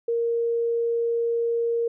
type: tone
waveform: sine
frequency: 466.2 Hz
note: A#4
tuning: in tune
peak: -21 dBFS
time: 0.08-1.88 s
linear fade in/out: 5 ms
effects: none